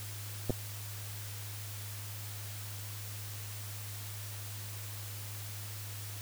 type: clicks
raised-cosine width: 2 ms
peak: -18 dBFS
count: 2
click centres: 0.497 / 0.505 s
effects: added 103 Hz sine -42 dBFS peak until 6.21 s + white hiss -46 dBFS RMS until 6.21 s